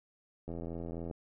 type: click train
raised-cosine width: 2 ms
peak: -28 dBFS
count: 54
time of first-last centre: 0.48-1.112 s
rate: 83.9 Hz
effects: none